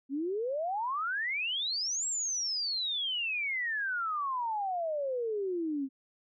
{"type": "exponential two-way sweep", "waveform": "sine", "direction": "up then down", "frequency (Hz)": [261.6, 7700, 261.6], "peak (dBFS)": -30, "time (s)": [0.09, 5.89], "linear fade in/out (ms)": 50, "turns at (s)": 2.07, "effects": []}